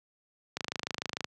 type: click train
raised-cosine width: 0.2 ms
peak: -15 dBFS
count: 19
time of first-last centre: 0.57-1.244 s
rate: 26.7 Hz
effects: high-pass 100 Hz 12 dB/octave